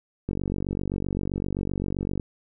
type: click train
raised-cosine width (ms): 3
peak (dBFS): -15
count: 92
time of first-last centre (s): 0.29-2.198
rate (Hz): 47.7
effects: none